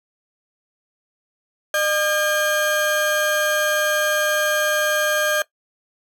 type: tone pair together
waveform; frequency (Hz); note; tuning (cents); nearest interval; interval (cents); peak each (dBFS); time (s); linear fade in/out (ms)
35% pulse; 606 / 1612.2; D#5 / G6; -46 / +48; octave + perfect fourth; 1694; -19; 1.74-5.42; 2
effects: noise-tail reverb RT60 0.1 s tail -18 dB re dry